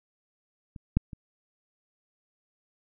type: clicks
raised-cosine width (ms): 5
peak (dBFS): -29 / -9 / -27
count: 3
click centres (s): 0.762 / 0.97 / 1.132
effects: none